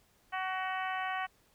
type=harmonic tone; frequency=375.2 Hz; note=F#4; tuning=24 cents sharp; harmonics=2 / 3 / 4 / 5 / 6 / 7 / 8; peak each=-36 / -39 / -41 / -40 / -46 / -47 / -48 dBFS; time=0.32-1.27 s; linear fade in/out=20 ms; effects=pink hiss -68 dBFS RMS until 1.54 s